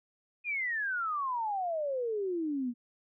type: exponential sweep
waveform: sine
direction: down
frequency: 2489 to 233.1 Hz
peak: -30 dBFS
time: 0.44-2.74 s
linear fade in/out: 50 ms
effects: none